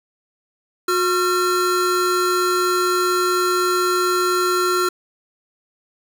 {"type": "tone pair together", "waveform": "square", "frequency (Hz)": [362.3, 1367.9], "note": ["F#4", "F6"], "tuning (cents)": [-36, -36], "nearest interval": "octave + major seventh", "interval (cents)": 2300, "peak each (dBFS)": -20, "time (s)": [0.88, 4.89], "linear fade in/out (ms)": 5, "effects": []}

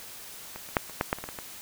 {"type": "clicks", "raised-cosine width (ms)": 0.5, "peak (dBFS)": [-23, -29, -6, -28, -9, -9, -24, -20, -22, -21], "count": 10, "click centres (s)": [0.56, 0.689, 0.768, 0.897, 1.011, 1.129, 1.186, 1.24, 1.289, 1.388], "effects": ["white hiss -44 dBFS RMS until 1.61 s"]}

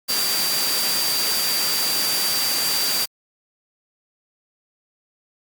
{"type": "tone in noise", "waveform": "sine", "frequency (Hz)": 4699, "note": "D8", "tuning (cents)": 0, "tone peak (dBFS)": -23, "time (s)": [0.08, 3.06], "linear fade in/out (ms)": 20, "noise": "white", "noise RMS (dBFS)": -23, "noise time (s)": [0.08, 3.06], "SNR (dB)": -3, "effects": ["high-pass 150 Hz 12 dB/octave", "Opus 48 kbps"]}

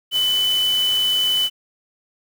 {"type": "tone in noise", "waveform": "sine", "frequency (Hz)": 3000, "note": "F#7", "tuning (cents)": 23, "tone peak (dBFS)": -16, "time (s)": [0.11, 1.5], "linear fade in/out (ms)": 50, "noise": "white", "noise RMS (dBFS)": -31, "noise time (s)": [0.11, 1.5], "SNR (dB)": 12, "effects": []}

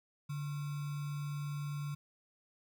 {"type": "tone with sample-and-hold", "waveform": "sine", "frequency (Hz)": 145.3, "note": "D3", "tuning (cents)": -18, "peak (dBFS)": -36, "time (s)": [0.29, 1.95], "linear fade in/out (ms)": 10, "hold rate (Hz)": 1225, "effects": []}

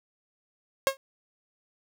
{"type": "tone with exponential decay", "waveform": "sawtooth", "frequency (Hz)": 541, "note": "C#5", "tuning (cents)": -42, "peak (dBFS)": -13, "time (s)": [0.87, 0.97], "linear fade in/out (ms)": 0, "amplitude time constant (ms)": 21, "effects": []}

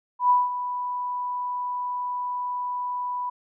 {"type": "tone with ADSR envelope", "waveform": "sine", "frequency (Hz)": 987.8, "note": "B5", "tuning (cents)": 0, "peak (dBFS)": -14, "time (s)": [0.19, 3.3], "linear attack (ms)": 110, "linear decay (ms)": 190, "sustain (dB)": -12, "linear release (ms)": 9, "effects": []}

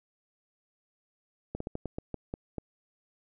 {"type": "slowing click train", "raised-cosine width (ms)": 2, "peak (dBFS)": -21, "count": 9, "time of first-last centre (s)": [1.55, 2.583], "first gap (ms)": 54, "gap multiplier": 1.24, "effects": []}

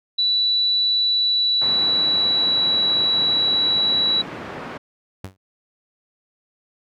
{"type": "tone with pitch glide", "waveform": "sine", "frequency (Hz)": [3951, 3919], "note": ["B7", "B7"], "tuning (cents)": [0, -14], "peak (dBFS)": -16, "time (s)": [0.18, 4.22], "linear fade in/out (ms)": 10, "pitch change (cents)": -14, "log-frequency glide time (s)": [1.04, 2.8]}
{"type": "band-pass noise", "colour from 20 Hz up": "pink", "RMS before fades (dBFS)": -33, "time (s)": [1.61, 4.78], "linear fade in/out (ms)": 10, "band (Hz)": [170, 1900], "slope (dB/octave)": 12}
{"type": "tone with exponential decay", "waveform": "sawtooth", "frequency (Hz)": 95, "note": "F#2", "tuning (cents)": 46, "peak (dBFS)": -23, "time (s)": [5.24, 5.37], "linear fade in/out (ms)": 5, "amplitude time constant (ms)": 27}
{"effects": []}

